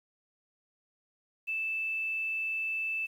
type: tone with quantisation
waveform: sine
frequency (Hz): 2637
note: E7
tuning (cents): 0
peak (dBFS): -30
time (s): 1.47-3.07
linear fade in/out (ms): 20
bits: 10
effects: none